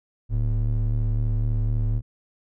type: ring-modulated tone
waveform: triangle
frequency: 73.9 Hz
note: D2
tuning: 11 cents sharp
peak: -15 dBFS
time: 0.29-2.02 s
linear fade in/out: 50 ms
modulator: 36 Hz
effects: none